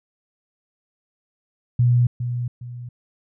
sine tone with echo, 121.8 Hz, B2, 24 cents flat, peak -13 dBFS, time 1.79-2.07 s, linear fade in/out 5 ms, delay 410 ms, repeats 2, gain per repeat -9 dB, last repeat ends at 2.89 s, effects none

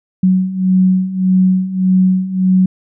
sine beating tone pair, 185 / 186.7 Hz, F#3 / F#3, 0 / +16 cents, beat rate 1.7 Hz, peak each -15 / -11 dBFS, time 0.23-2.66 s, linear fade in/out 5 ms, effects none

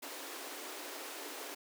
pink high-pass noise, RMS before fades -45 dBFS, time 0.02-1.55 s, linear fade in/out 10 ms, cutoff 270 Hz, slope 96 dB/octave, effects none

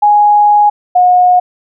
sine tone pair in turn, 830.6 / 722.9 Hz, G#5 / F#5, 0 / -40 cents, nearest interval major second, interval 240 cents, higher first, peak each -4 dBFS, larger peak neither, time 0.02-0.7 / 0.95-1.4 s, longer first, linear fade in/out 10 ms, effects none

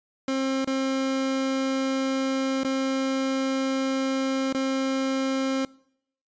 30% pulse tone with dropouts, 266.6 Hz, C4, 33 cents sharp, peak -21 dBFS, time 0.28-5.65 s, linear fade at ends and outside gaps 2 ms, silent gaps 0.646-0.674 / 2.634-2.647 / 4.527-4.547 s, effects noise-tail reverb RT60 0.7 s tail -23 dB re dry + resampled to 16000 Hz

